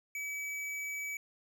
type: tone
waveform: square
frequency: 2287 Hz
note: D7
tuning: 47 cents flat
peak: -37 dBFS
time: 0.15-1.17 s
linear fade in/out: 2 ms
effects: none